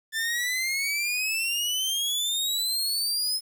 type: exponential sweep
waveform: sawtooth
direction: up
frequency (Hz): 1760 to 5170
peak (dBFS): -22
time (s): 0.12-3.41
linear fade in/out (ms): 50
effects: 9-bit